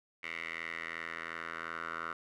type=tone with band-pass filter sweep; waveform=10% pulse; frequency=82.8 Hz; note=E2; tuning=8 cents sharp; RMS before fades=-41 dBFS; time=0.23-2.13 s; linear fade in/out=5 ms; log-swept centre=2200 to 1400 Hz; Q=4.8; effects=none